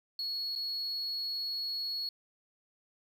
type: tone with dropouts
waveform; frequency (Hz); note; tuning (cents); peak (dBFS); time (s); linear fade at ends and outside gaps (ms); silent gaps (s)
sine; 4347; C#8; -35; -31; 0.19-2.09; 2; 0.553-0.559
effects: tanh soft clip ceiling -31 dBFS + 10-bit